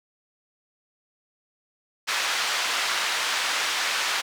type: band-pass noise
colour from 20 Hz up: pink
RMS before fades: -26 dBFS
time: 2.07-4.22 s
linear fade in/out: 20 ms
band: 1200 to 5500 Hz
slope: 12 dB/octave
effects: none